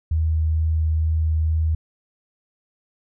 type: tone with vibrato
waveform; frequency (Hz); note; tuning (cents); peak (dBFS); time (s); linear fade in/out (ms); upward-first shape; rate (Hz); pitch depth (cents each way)
sine; 79.3; D#2; +33; -17; 0.11-1.75; 5; sine; 2.2; 8
effects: none